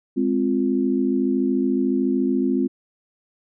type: chord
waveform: sine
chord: F minor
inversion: first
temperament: equal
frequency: 207.7 / 261.6 / 349.2 Hz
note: Ab3 / C4 / F4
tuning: 0 / 0 / 0 cents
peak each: -24 / -20 / -24 dBFS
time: 0.16-2.68 s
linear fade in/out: 20 ms
effects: none